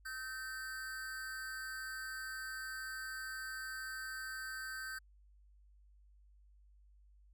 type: tone with amplitude modulation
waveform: square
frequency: 1549 Hz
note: G6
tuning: 21 cents flat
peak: -39 dBFS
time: 0.05-4.99 s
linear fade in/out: 10 ms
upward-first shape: sine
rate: 267 Hz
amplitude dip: 75%
effects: added 50 Hz sine -61 dBFS peak until 7.33 s